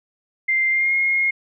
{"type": "tone with pitch glide", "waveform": "sine", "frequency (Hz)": [2093, 2147], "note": ["C7", "C7"], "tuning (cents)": [0, 44], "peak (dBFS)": -16, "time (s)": [0.48, 1.31], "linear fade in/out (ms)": 10, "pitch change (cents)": 44, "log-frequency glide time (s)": [0.71, 0.94], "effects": []}